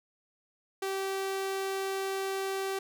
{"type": "tone", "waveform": "sawtooth", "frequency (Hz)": 387.1, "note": "G4", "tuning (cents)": -22, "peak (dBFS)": -27, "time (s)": [0.82, 2.79], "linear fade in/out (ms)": 5, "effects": []}